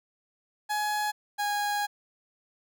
30% pulse tone pair in turn, 841 / 823.7 Hz, G#5 / G#5, +22 / -14 cents, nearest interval unison, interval 36 cents, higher first, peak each -24 dBFS, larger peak neither, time 0.69-1.12 / 1.38-1.87 s, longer second, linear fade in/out 20 ms, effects none

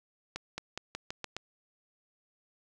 accelerating click train, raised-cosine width 0.2 ms, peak -19 dBFS, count 7, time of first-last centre 0.36-1.366 s, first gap 220 ms, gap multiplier 0.89, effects none

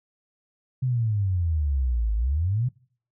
sine exponential two-way sweep, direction down then up, 132.4 to 51.91 to 132.4 Hz, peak -21 dBFS, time 0.82-2.69 s, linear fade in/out 10 ms, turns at 2.14 s, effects noise-tail reverb RT60 0.5 s tail -23 dB re dry

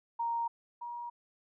sine tone pair in turn, 932.3 / 952.4 Hz, A#5 / A#5, 0 / +37 cents, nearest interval unison, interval 37 cents, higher second, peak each -30 / -38 dBFS, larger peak first, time 0.19-0.48 / 0.81-1.1 s, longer neither, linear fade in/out 10 ms, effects none

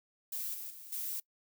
violet noise with level steps, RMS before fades -38 / -43 / -50 / -38 dBFS, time 0.32-1.2 s, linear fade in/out 5 ms, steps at 0.54 / 0.7 / 0.92 s, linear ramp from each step 5 ms, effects noise-tail reverb RT60 0.1 s tail -23 dB re dry

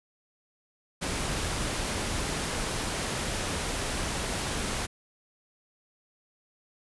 pink noise, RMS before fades -31 dBFS, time 1.01-4.87 s, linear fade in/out 20 ms, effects resampled to 24000 Hz

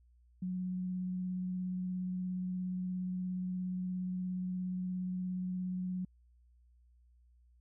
sine tone with vibrato, 183 Hz, F#3, 19 cents flat, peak -34 dBFS, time 0.42-6.05 s, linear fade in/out 5 ms, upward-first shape square, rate 17 Hz, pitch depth 9 cents each way, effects added 60 Hz sine -62 dBFS peak until 7.6 s

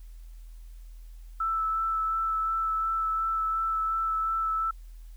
sine tone with vibrato, 1318.5 Hz, E6, in tune, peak -25 dBFS, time 1.4-4.71 s, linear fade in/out 5 ms, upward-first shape sine, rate 2.8 Hz, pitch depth 12 cents each way, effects added 41 Hz sine -42 dBFS peak until 5.16 s + white hiss -65 dBFS RMS until 5.16 s

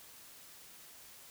silence, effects white hiss -55 dBFS RMS until 1.3 s

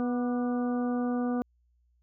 harmonic tone with a mistuned harmonic, 245.3 Hz, B3, 12 cents flat, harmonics 1 / 2 / 3 / 4 / 5 / 6, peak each -27 / -35 / -38 / -50 / -43 / -48 dBFS, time 0-1.42 s, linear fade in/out 0 ms, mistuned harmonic 5, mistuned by -41 cents, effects added 60 Hz sine -65 dBFS peak until 2.02 s

